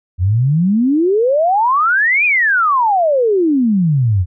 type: exponential two-way sweep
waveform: sine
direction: up then down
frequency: 84.7 to 2508 to 84.7 Hz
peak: -10 dBFS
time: 0.18-4.26 s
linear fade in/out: 50 ms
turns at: 2.25 s
effects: none